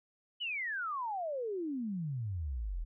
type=exponential sweep; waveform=sine; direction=down; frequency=3045 to 37.29 Hz; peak=-34 dBFS; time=0.4-2.85 s; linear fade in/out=20 ms; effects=none